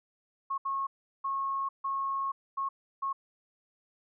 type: tone bursts at uneven times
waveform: sine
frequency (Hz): 1091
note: C#6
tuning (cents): -28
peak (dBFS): -29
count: 6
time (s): 0.5-0.58 / 0.65-0.87 / 1.24-1.69 / 1.84-2.32 / 2.57-2.69 / 3.02-3.13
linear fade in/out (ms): 10
effects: none